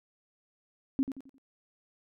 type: tone with echo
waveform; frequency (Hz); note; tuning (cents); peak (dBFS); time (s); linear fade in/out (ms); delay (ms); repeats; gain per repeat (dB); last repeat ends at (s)
sine; 268.1; C4; +42; -23; 0.99-1.03; 0; 88; 4; -9; 1.382
effects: none